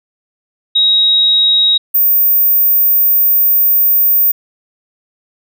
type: tone pair in turn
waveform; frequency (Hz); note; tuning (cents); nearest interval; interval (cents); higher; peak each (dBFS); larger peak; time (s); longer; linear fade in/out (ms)
sine; 3801 / 14960; A#7 / A#9; +33 / +5; 2 octaves; 2372; second; -7; neither; 0.75-1.78 / 1.94-4.32; second; 10
effects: none